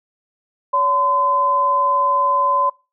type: tone pair together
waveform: sine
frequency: 566 / 1022.6 Hz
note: C#5 / C6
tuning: +36 / -40 cents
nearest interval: minor seventh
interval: 1024 cents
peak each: -23 / -14 dBFS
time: 0.73-2.7 s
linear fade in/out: 10 ms
effects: noise-tail reverb RT60 0.3 s tail -26 dB re dry